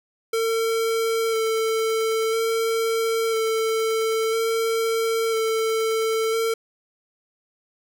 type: tone with vibrato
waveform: square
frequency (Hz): 449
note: A4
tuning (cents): +35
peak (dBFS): -21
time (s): 0.33-6.54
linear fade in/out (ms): 5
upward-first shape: square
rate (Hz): 0.5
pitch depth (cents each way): 14
effects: none